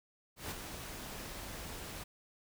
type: noise with ADSR envelope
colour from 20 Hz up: pink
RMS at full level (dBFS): -39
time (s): 0.36-2.04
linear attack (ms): 150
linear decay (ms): 15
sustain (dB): -6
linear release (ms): 11
effects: none